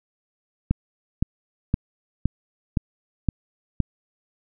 click train, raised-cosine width 5 ms, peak -7 dBFS, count 7, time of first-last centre 0.71-3.803 s, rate 1.94 Hz, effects none

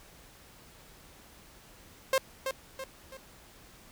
sawtooth tone with echo, 531 Hz, C5, 25 cents sharp, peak -19 dBFS, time 2.13-2.18 s, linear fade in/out 2 ms, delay 330 ms, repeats 3, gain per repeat -7 dB, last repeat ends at 3.17 s, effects pink hiss -55 dBFS RMS until 3.91 s

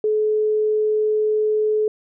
sine tone, 428.5 Hz, A4, 46 cents flat, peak -16 dBFS, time 0.04-1.88 s, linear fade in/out 2 ms, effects none

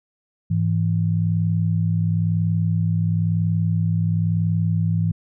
sine tone pair together, 103.83 / 164.82 Hz, G#2 / E3, 0 / 0 cents, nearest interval minor sixth, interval 800 cents, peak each -20 dBFS, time 0.5-5.12 s, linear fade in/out 10 ms, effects none

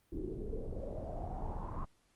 brown noise with low-pass filter sweep, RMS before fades -40 dBFS, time 0.12-1.85 s, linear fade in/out 5 ms, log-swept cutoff 330 to 1100 Hz, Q 6.2, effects pink hiss -73 dBFS RMS until 2.15 s + Opus 32 kbps

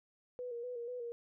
sine tone with vibrato, 483.5 Hz, B4, 37 cents flat, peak -39 dBFS, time 0.39-1.12 s, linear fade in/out 0 ms, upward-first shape square, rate 4.1 Hz, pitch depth 43 cents each way, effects none

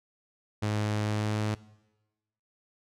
sawtooth tone with pitch glide, 105.7 to 106.8 Hz, G#2 to G#2, +31 to +49 cents, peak -23 dBFS, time 0.62-1.55 s, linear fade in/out 10 ms, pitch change +18 cents, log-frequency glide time 1.02-1.35 s, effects noise-tail reverb RT60 1.0 s tail -20 dB re dry + low-pass 8000 Hz 12 dB/octave

